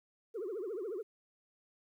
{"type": "tone with vibrato", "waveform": "sine", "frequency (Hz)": 406, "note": "G#4", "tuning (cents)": -39, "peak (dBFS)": -35, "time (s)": [0.34, 1.03], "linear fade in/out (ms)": 20, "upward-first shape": "triangle", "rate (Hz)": 14, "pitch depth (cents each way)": 300, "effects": ["tanh soft clip ceiling -34 dBFS", "12-bit"]}